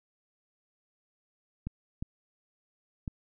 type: clicks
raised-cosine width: 5 ms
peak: -22 dBFS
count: 3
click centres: 1.67 / 2.025 / 3.078 s
effects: none